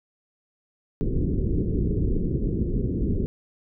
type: low-pass noise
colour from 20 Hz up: pink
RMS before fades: -24 dBFS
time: 1.01-3.26 s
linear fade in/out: 0 ms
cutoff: 420 Hz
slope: 48 dB/octave
effects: none